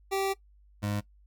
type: tone pair in turn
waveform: 25% pulse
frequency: 389.1 / 103.06 Hz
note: G4 / G#2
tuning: -13 / -13 cents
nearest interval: octave + major seventh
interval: 2300 cents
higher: first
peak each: -23 / -25 dBFS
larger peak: first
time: 0.11-0.34 / 0.82-1.01 s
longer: first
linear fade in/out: 20 ms
effects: noise-tail reverb RT60 0.1 s tail -19 dB re dry + added 50 Hz sine -56 dBFS peak until 1.26 s